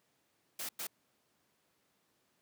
white noise bursts at uneven times, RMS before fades -40 dBFS, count 2, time 0.59-0.69 / 0.79-0.87 s, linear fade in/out 5 ms, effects pink hiss -75 dBFS RMS until 2.41 s + high-pass 150 Hz 12 dB/octave

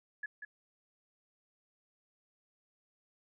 sine tone with echo, 1700 Hz, G#6, 40 cents sharp, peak -36 dBFS, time 0.23-0.26 s, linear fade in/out 5 ms, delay 190 ms, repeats 1, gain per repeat -6 dB, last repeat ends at 0.45 s, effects none

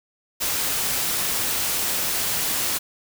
white noise, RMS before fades -24 dBFS, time 0.4-2.79 s, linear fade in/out 20 ms, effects none

